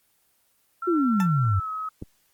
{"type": "tone with pitch glide", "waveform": "sine", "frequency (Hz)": [1353, 1277.1], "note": ["E6", "D#6"], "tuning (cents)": [45, 45], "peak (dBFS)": -28, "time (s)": [0.82, 1.89], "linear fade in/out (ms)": 5, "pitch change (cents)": -100, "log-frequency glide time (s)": [1.51, 1.69]}
{"type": "exponential sweep", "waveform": "sine", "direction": "down", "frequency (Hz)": [370, 89.4], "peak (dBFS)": -19, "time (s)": [0.87, 1.6], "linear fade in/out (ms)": 10}
{"type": "tone with exponential decay", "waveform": "20% pulse", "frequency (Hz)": 884, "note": "A5", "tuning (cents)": 8, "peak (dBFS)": -21, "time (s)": [1.2, 1.31], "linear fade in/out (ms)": 1, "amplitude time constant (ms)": 22}
{"type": "click", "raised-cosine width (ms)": 3, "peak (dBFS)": -21, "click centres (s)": 2.024}
{"effects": ["white hiss -66 dBFS RMS until 2.33 s", "Opus 24 kbps"]}